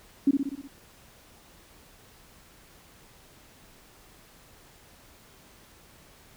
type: tone with echo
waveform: sine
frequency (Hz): 277.2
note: C#4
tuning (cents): 0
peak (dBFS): -16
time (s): 0.27-0.31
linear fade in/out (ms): 5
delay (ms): 61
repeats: 6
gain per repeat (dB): -4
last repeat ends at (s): 0.676
effects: pink hiss -55 dBFS RMS until 6.36 s